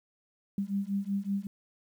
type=beating tone pair; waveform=sine; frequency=196 / 201.3 Hz; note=G3 / G3; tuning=0 / +46 cents; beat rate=5.3 Hz; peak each=-32 / -32 dBFS; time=0.58-1.47 s; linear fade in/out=2 ms; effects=10-bit